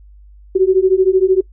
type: beating tone pair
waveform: sine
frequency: 370 / 383 Hz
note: F#4 / G4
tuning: 0 / -40 cents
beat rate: 13 Hz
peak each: -12 dBFS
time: 0.55-1.41 s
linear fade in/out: 10 ms
effects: noise-tail reverb RT60 0.1 s tail -22 dB re dry + added 50 Hz sine -39 dBFS peak until 1.52 s